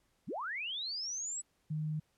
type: linear sweep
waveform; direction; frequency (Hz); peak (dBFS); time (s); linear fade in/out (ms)
sine; up; 98 to 7950; -36; 0.27-1.42; 20
type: tone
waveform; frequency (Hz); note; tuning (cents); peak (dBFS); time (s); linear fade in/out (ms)
sine; 154.1; D#3; -16; -33; 1.7-2; 10
effects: pink hiss -75 dBFS RMS until 2.17 s + low-pass 12000 Hz 12 dB/octave